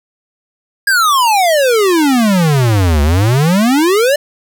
square exponential two-way sweep, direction down then up, 1661.2 to 70.3 to 601 Hz, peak -9 dBFS, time 0.87-4.16 s, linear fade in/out 5 ms, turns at 3.02 s, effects none

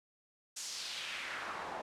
pink noise with band-pass filter sweep, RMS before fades -42 dBFS, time 0.56-1.82 s, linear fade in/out 10 ms, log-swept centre 7300 to 720 Hz, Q 1.7, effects low-pass 11000 Hz 12 dB/octave

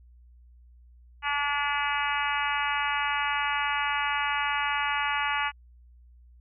harmonic tone with a mistuned harmonic, 288.2 Hz, D4, 33 cents flat, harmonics 3 / 4 / 5 / 6 / 7 / 8 / 9 / 10, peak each -31 / -32 / -33 / -34 / -34 / -35 / -36 / -36 dBFS, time 1.22-5.52 s, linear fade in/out 50 ms, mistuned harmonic 9, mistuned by -17 cents, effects added 60 Hz sine -51 dBFS peak until 6.4 s

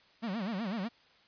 45% pulse tone with vibrato, 207.7 Hz, G#3, in tune, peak -33 dBFS, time 0.22-0.89 s, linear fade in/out 20 ms, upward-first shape sine, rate 8 Hz, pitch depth 230 cents each way, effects white hiss -63 dBFS RMS until 1.27 s + resampled to 11025 Hz

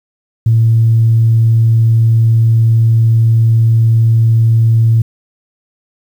sine tone, 113.6 Hz, A#2, 44 cents flat, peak -5 dBFS, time 0.46-5.02 s, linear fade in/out 5 ms, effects tanh soft clip ceiling -1 dBFS + 7-bit

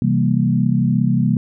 sine chord, C dominant seventh, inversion none, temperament equal, 130.81 / 164.81 / 196 / 233.1 Hz, C3 / E3 / G3 / Bb3, 0 / 0 / 0 / 0 cents, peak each -18 / -20 / -19 / -19 dBFS, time 0.02-1.37 s, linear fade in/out 2 ms, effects none

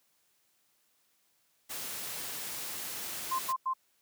white noise, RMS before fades -39 dBFS, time 1.69-3.53 s, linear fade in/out 20 ms
sine tone bursts, 1046.5 Hz, C6, in tune, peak -28 dBFS, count 3, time 3.31-3.737 s, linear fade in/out 10 ms, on 81 ms, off 92 ms
effects white hiss -72 dBFS RMS until 4.01 s + high-pass 100 Hz 12 dB/octave

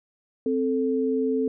sine tone pair together, 261.6 / 440 Hz, C4 / A4, 0 / 0 cents, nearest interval major sixth, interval 900 cents, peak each -24 dBFS, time 0.46-1.48 s, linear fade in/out 2 ms, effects none

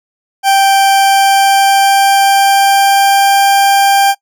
40% pulse tone with pitch glide, 784 to 792.2 Hz, G5 to G5, 0 to +18 cents, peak -5 dBFS, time 0.43-4.15 s, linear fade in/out 50 ms, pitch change +18 cents, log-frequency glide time 0.93-3.46 s, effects noise-tail reverb RT60 0.1 s tail -24 dB re dry

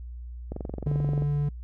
click train, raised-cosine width 2 ms, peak -20 dBFS, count 17, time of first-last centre 0.52-1.222 s, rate 22.8 Hz
triangle tone, 145.4 Hz, D3, 17 cents flat, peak -21 dBFS, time 0.86-1.49 s, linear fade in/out 5 ms
effects noise-tail reverb RT60 0.1 s tail -26 dB re dry + added 60 Hz sine -36 dBFS peak until 1.63 s

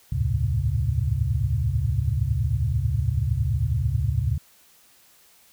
sine tone cluster, 69.2 / 82 / 103.9 / 113 / 133.9 Hz, C#2 / E2 / G#2 / A2 / C3, -2 / -9 / +1 / +47 / +40 cents, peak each -27 dBFS, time 0.12-4.38 s, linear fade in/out 5 ms, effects white hiss -56 dBFS RMS until 5.52 s

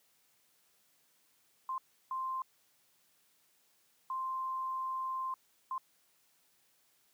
sine tone bursts at uneven times, 1046.5 Hz, C6, in tune, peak -34 dBFS, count 4, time 1.69-1.78 / 2.11-2.42 / 4.1-5.34 / 5.71-5.78 s, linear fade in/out 2 ms, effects white hiss -71 dBFS RMS until 7.13 s + high-pass 100 Hz 12 dB/octave

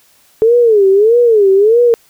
sine tone with vibrato, 431.3 Hz, A4, 35 cents flat, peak -5 dBFS, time 0.42-1.94 s, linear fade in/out 0 ms, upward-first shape sine, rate 1.6 Hz, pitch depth 200 cents each way, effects white hiss -50 dBFS RMS until 2.09 s

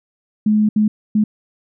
sine tone bursts at uneven times, 212.7 Hz, G#3, 42 cents sharp, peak -11 dBFS, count 3, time 0.46-0.69 / 0.76-0.88 / 1.15-1.24 s, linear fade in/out 5 ms, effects none

